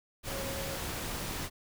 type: tone in noise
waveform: sine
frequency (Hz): 545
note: C#5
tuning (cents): -29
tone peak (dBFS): -40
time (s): 0.27-0.8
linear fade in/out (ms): 50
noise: pink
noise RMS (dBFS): -37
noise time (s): 0.23-1.5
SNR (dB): -6
effects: none